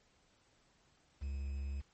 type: tone with quantisation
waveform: triangle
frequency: 69.3 Hz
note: C#2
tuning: in tune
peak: -35 dBFS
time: 1.21-1.82 s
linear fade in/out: 20 ms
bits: 10
effects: pink hiss -71 dBFS RMS until 1.93 s + MP3 32 kbps